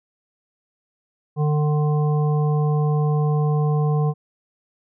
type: harmonic tone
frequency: 150 Hz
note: D3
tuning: 37 cents sharp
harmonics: 1 / 3 / 5 / 7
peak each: -17 / -27 / -31 / -34 dBFS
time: 1.36-4.14 s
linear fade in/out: 50 ms
effects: none